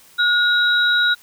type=tone pair together; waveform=sine; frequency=1441 / 3833 Hz; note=F#6 / A#7; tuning=-46 / +47 cents; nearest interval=octave + perfect fourth; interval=1693 cents; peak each=-15 / -18 dBFS; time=0.18-1.15 s; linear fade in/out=20 ms; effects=white hiss -49 dBFS RMS until 1.22 s